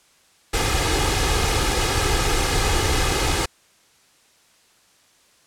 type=noise with comb filter; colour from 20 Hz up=pink; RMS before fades=-20 dBFS; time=0.53-3.46 s; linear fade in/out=10 ms; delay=2.4 ms; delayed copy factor=+0.6; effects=white hiss -57 dBFS RMS until 5.46 s + low-pass 9000 Hz 12 dB/octave